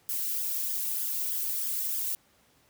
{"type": "noise with flanger", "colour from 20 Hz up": "violet", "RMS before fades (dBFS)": -31, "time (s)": [0.09, 2.15], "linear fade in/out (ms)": 0, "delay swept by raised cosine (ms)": [0.59, 2.19], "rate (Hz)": 3.2, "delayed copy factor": 0.95, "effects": ["pink hiss -64 dBFS RMS until 2.69 s", "high-pass 80 Hz 12 dB/octave"]}